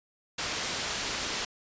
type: low-pass noise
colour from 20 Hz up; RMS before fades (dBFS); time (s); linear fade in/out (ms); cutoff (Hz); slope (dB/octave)
white; -33; 0.38-1.45; 5; 6100; 12
effects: resampled to 16000 Hz